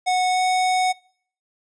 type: tone with pitch glide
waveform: square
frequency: 735 to 739.7 Hz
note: F#5 to F#5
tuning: -12 to -1 cents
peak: -18 dBFS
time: 0.06-0.93 s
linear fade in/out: 20 ms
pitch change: +11 cents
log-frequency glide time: 0.29-0.41 s
effects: noise-tail reverb RT60 0.6 s tail -25 dB re dry + resampled to 22050 Hz